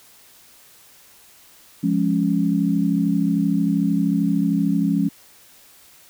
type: chord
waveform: sine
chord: Db major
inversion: first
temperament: equal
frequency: 174.61 / 207.7 / 277.2 Hz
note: F3 / Ab3 / Db4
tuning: 0 / 0 / 0 cents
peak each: -21 dBFS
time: 1.83-5.09 s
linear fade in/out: 10 ms
effects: white hiss -50 dBFS RMS until 6.09 s